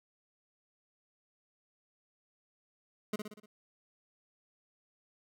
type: tone with echo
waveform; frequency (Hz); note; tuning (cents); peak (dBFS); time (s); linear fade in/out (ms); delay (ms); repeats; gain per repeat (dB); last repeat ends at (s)
25% pulse; 211.3; G#3; +30; -28; 3.13-3.16; 5; 60; 5; -5; 3.46
effects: none